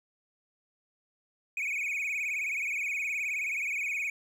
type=tone with vibrato; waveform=triangle; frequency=2350 Hz; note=D7; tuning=1 cent sharp; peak=-28 dBFS; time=1.57-4.1 s; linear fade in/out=2 ms; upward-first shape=sine; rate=19 Hz; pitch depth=130 cents each way; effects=none